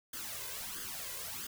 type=noise with flanger; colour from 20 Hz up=white; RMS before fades=-42 dBFS; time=0.13-1.47 s; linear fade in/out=5 ms; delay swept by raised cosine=0.61 to 2.01 ms; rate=1.5 Hz; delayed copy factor=+0.7; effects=none

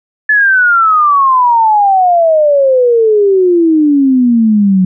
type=exponential sweep; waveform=sine; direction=down; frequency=1738 to 182.4 Hz; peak=-5 dBFS; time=0.29-4.85 s; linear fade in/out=5 ms; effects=none

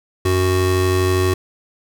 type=tone pair together; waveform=square; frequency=92.5 / 370 Hz; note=F#2 / F#4; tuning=0 / 0 cents; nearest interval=2 octaves; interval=2400 cents; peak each=-18 dBFS; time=0.25-1.34 s; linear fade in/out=5 ms; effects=none

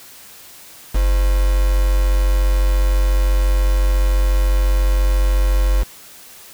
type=tone with quantisation; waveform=sine; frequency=47.09 Hz; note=F#1; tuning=31 cents sharp; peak=-12 dBFS; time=0.94-5.84 s; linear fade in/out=20 ms; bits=4; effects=white hiss -41 dBFS RMS until 6.53 s

